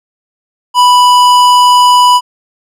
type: tone with tanh clipping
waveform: sine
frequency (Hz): 987.8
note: B5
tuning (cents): 0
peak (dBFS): -5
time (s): 0.74-2.21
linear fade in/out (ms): 50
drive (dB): 17
effects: none